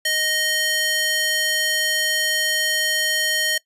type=tone with high-pass filter; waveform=square; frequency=622 Hz; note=D#5; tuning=1 cent flat; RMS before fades=-21 dBFS; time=0.05-3.58 s; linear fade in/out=5 ms; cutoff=2100 Hz; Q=0.98; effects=noise-tail reverb RT60 0.1 s tail -21 dB re dry + resampled to 32000 Hz